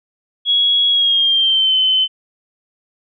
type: tone with pitch glide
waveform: sine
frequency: 3333 to 3056 Hz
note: G#7 to G7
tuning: +5 to -45 cents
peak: -11 dBFS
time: 0.45-2.08 s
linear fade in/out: 50 ms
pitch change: -150 cents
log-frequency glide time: 0.89-1.76 s
effects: none